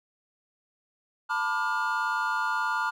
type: chord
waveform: triangle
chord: B half-diminished seventh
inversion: third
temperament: just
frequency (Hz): 889 / 987.8 / 1185.3 / 1422.4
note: A5 / B5 / D6 / F6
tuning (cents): +18 / 0 / +16 / +31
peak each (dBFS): -30 / -30 / -31 / -27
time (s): 1.29-2.91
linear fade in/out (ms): 20
effects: none